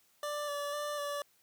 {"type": "tone with vibrato", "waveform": "25% pulse", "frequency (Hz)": 583, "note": "D5", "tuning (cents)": -13, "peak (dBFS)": -31, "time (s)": [0.23, 1.22], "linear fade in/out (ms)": 2, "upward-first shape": "square", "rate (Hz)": 2, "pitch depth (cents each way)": 19, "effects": ["white hiss -69 dBFS RMS until 1.42 s", "high-pass 60 Hz 12 dB/octave"]}